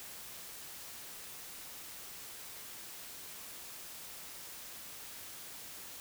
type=silence; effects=white hiss -48 dBFS RMS until 6 s